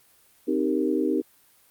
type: chord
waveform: sine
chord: C minor seventh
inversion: none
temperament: equal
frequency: 261.6 / 311.1 / 392 / 466.2 Hz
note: C4 / Eb4 / G4 / Bb4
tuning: 0 / 0 / 0 / 0 cents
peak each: -27 / -25 / -27 / -30 dBFS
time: 0.47-1.22 s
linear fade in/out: 20 ms
effects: white hiss -59 dBFS RMS until 1.7 s + Opus 32 kbps